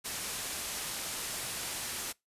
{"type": "low-pass noise", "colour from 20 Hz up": "white", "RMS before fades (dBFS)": -38, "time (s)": [0.04, 2.13], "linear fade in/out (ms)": 20, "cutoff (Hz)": 12000, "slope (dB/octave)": 24, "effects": ["noise-tail reverb RT60 0.2 s tail -25 dB re dry", "resampled to 32000 Hz"]}